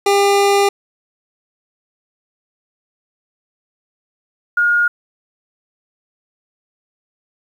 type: tone pair in turn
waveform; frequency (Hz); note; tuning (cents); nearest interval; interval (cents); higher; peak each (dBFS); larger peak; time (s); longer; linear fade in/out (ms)
25% pulse / sine; 400.6 / 1427.6; G4 / F6; +38 / +38; octave + minor seventh; 2200; second; -7 / -11; first; 0.06-0.69 / 4.57-4.88; first; 5
effects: low-pass 11000 Hz 12 dB/octave + 8-bit